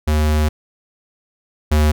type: tone pair in turn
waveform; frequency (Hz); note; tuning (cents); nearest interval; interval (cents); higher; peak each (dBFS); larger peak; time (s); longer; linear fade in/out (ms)
square; 76.3 / 75.87; D#2 / D#2; -33 / -43; unison; 10; first; -14 / -12; second; 0.07-0.49 / 1.71-1.92; first; 10
effects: none